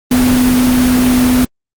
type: tone in noise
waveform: sine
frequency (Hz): 250.8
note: B3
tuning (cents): +27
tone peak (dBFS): -8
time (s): 0.11-1.45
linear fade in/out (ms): 5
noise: pink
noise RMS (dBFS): -17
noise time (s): 0.11-1.45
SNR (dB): +6
effects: Opus 24 kbps

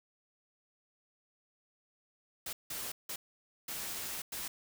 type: noise bursts at uneven times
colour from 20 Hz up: white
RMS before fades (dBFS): -40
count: 5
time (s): 2.46-2.53 / 2.7-2.92 / 3.09-3.16 / 3.68-4.22 / 4.32-4.48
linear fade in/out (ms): 5
effects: none

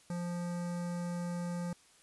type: tone with notch filter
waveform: square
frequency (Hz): 174.61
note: F3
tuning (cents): 0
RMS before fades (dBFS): -37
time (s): 0.1-1.73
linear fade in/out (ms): 2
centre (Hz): 3100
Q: 0.75
effects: white hiss -63 dBFS RMS until 2.02 s + resampled to 24000 Hz

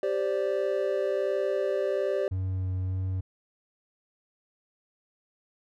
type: chord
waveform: triangle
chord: G suspended fourth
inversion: none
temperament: equal with one note detuned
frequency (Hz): 392 / 523.3 / 584.6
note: G4 / C5 / D5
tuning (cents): 0 / 0 / -8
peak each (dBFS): -27 / -29 / -27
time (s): 0.03-2.28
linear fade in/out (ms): 2
type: tone with vibrato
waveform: triangle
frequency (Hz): 93.3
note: F#2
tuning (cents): +15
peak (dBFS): -25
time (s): 2.31-3.21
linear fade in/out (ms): 10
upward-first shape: sine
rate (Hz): 1.7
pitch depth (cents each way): 12
effects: none

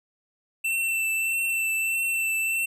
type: tone with vibrato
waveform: square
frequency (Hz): 2679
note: E7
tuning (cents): +27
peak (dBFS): -24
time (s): 0.64-2.66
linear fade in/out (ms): 10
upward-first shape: triangle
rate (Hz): 1.6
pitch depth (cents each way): 21
effects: none

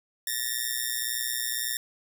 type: ring-modulated tone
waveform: 5% pulse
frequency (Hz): 1816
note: A#6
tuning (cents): -46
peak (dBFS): -14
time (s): 0.27-1.77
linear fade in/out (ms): 2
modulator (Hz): 60.9
effects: none

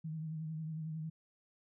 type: tone with vibrato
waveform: sine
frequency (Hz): 158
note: D#3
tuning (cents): +27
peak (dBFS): -38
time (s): 0.04-1.1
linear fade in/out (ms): 10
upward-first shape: triangle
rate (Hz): 11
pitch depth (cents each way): 51
effects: none

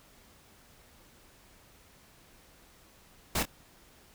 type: noise with echo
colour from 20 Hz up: pink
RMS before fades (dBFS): -29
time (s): 3.35-3.43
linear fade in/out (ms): 5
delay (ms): 25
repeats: 1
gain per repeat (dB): -10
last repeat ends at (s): 3.455
effects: pink hiss -59 dBFS RMS until 4.14 s

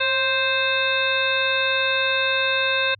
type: harmonic tone with a mistuned harmonic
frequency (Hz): 523.3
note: C5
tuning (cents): 0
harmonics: 1 / 2 / 3 / 4 / 5 / 7 / 8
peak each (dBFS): -26 / -29 / -24 / -33 / -24 / -25 / -35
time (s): 0-2.95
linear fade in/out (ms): 10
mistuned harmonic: 1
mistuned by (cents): +42
effects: added 102 Hz sine -50 dBFS peak until 2.99 s

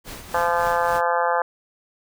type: noise with tremolo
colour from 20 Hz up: pink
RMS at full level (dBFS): -35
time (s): 0.04-1.02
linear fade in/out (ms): 50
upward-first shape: sine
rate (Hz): 3.6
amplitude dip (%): 55
type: harmonic tone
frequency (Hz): 171.9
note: F3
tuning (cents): -27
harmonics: 3 / 4 / 5 / 6 / 7 / 8 / 9 / 10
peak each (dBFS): -24 / -26 / -23 / -27 / -27 / -33 / -29 / -33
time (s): 0.34-1.42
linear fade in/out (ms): 2
effects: none

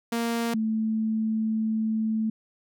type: tone pair in turn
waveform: sawtooth / sine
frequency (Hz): 232.6 / 219.9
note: A#3 / A3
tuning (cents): -4 / -1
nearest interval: minor second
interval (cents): 97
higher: first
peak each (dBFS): -21 / -23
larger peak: first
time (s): 0.12-0.54 / 0.54-2.3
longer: second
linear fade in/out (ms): 5
effects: none

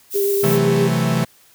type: noise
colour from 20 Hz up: violet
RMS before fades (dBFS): -25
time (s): 0.1-0.59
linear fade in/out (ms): 50
type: tone with vibrato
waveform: sine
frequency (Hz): 400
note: G4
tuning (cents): +35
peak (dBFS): -16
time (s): 0.14-0.89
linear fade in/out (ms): 20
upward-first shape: sine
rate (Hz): 7.9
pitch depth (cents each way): 16
type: chord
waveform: 45% pulse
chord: F# half-diminished seventh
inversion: second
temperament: equal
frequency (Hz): 130.81 / 164.81 / 185 / 220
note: C3 / E3 / F#3 / A3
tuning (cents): 0 / 0 / 0 / 0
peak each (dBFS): -21 / -20 / -26 / -22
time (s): 0.43-1.25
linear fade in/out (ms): 10
effects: white hiss -52 dBFS RMS until 1.54 s

